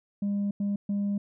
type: tone bursts at uneven times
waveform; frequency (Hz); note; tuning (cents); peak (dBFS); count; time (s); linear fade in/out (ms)
sine; 202; G#3; -48; -23; 3; 0.22-0.51 / 0.6-0.76 / 0.89-1.18; 5
effects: tanh soft clip ceiling -24 dBFS